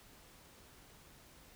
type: silence
effects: pink hiss -60 dBFS RMS until 1.55 s